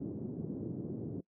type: band-pass noise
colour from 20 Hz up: white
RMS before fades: -40 dBFS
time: 0-1.21 s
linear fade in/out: 10 ms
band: 110 to 330 Hz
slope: 24 dB/octave
effects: noise-tail reverb RT60 0.1 s tail -23 dB re dry